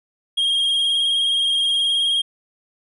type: tone with vibrato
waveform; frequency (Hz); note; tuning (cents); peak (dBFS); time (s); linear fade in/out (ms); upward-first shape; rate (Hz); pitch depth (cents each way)
triangle; 3240; G#7; -43; -15; 0.37-2.22; 10; triangle; 19; 36
effects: resampled to 32000 Hz